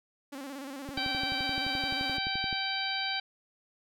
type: tone with vibrato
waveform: sawtooth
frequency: 274.3 Hz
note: C#4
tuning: 18 cents flat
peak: -35 dBFS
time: 0.32-2.18 s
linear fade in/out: 10 ms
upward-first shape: square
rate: 17 Hz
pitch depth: 68 cents each way
type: click train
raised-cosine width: 3 ms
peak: -27 dBFS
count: 20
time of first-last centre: 0.89-2.528 s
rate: 11.6 Hz
type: harmonic tone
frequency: 776 Hz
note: G5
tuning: 18 cents flat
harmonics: 1 / 2 / 3 / 4 / 5 / 6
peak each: -37 / -37 / -37 / -37 / -37 / -37 dBFS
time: 0.97-3.2 s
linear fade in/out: 5 ms
effects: none